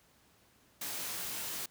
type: noise with comb filter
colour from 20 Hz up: white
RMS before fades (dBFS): -39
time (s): 0.81-1.66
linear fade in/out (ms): 5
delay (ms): 20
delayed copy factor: -0.6
effects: pink hiss -66 dBFS RMS until 1.7 s + high-pass 60 Hz 12 dB/octave